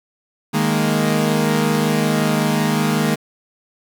sawtooth chord, D# suspended fourth, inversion none, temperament equal, 155.56 / 207.7 / 233.1 Hz, D#3 / G#3 / A#3, 0 / 0 / 0 cents, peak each -16 dBFS, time 0.53-3.16 s, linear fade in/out 20 ms, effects 7-bit

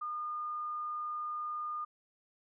sine tone, 1217 Hz, D#6, 39 cents flat, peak -35 dBFS, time 0.01-1.85 s, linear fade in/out 10 ms, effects none

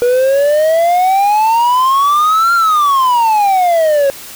triangle exponential two-way sweep, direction up then down, 480 to 1396.9 to 544 Hz, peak -6 dBFS, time 0.02-4.1 s, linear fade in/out 0 ms, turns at 2.54 s, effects white hiss -31 dBFS RMS until 4.35 s

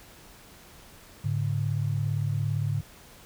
sine tone pair together, 105.8 / 143.43 Hz, G#2 / D3, +33 / -41 cents, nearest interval perfect fourth, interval 526 cents, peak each -27 / -28 dBFS, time 1.24-2.81 s, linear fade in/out 10 ms, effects pink hiss -51 dBFS RMS until 3.25 s

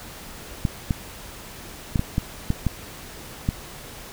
clicks, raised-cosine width 5 ms, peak -8 dBFS, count 8, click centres 0.652 / 0.908 / 1.958 / 1.994 / 2.181 / 2.504 / 2.667 / 3.489 s, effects pink hiss -40 dBFS RMS until 4.12 s

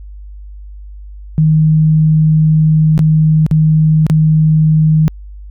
sine tone with dropouts, 156.4 Hz, D#3, 9 cents sharp, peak -6 dBFS, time 1.38-5.08 s, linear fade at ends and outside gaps 0 ms, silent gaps 2.978-2.992 / 3.464-3.512 / 4.066-4.099 s, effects added 50 Hz sine -28 dBFS peak until 5.5 s

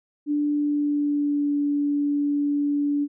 sine tone with pitch glide, 293.7 to 288.8 Hz, D4 to D4, 0 to -29 cents, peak -20 dBFS, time 0.26-3.08 s, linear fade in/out 50 ms, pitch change -29 cents, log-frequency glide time 0.51-1.55 s, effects none

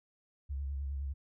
sine tone with vibrato, 69.3 Hz, C#2, in tune, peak -34 dBFS, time 0.49-1.14 s, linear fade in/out 20 ms, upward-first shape square, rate 9.7 Hz, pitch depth 43 cents each way, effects none

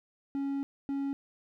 triangle tone bursts at uneven times, 277.2 Hz, C#4, in tune, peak -28 dBFS, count 2, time 0.35-0.63 / 0.89-1.13 s, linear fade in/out 0 ms, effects none

